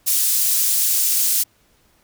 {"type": "high-pass noise", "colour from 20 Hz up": "pink", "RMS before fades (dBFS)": -18, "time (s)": [0.06, 1.44], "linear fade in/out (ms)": 20, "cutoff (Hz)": 8000, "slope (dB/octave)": 12, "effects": ["pink hiss -59 dBFS RMS until 2.03 s"]}